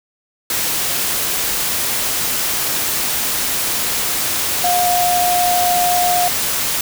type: tone in noise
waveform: sine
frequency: 713 Hz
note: F5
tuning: 36 cents sharp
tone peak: -14 dBFS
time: 4.64-6.28 s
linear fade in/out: 2 ms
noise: white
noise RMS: -19 dBFS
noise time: 0.5-6.81 s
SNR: +2 dB
effects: none